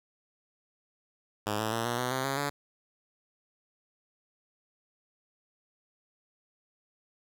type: tone with pitch steps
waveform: 5% pulse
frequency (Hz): 104.8 / 109.57 / 114.55 / 119.76 / 125.21 / 130.9 / 136.85 / 143.08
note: G#2 / A2 / A#2 / A#2 / B2 / C3 / C#3 / D3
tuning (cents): +16 / -7 / -30 / +47 / +24 / +1 / -22 / -45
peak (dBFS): -18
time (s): 1.46-2.5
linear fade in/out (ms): 10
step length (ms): 130
effects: none